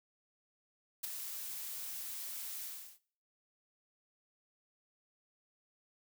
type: noise with ADSR envelope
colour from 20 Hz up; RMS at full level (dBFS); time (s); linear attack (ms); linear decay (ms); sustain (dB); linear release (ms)
blue; -36; 1.03-2.99; 12; 14; -7; 360
effects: noise-tail reverb RT60 0.5 s tail -20 dB re dry